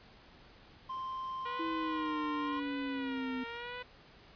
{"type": "tone", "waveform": "triangle", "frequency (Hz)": 1046.5, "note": "C6", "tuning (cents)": 0, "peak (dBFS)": -35, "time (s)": [0.89, 2.6], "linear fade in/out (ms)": 10}
{"type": "tone with vibrato", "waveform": "10% pulse", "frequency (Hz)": 479.5, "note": "A#4", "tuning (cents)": 49, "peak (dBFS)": -32, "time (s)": [1.45, 3.83], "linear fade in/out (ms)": 10, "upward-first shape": "sine", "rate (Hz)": 0.92, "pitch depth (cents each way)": 72}
{"type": "exponential sweep", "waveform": "sine", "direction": "down", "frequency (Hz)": [329.6, 254], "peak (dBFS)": -35, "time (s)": [1.59, 3.44], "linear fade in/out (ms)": 10}
{"effects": ["pink hiss -58 dBFS RMS until 4.35 s", "resampled to 11025 Hz"]}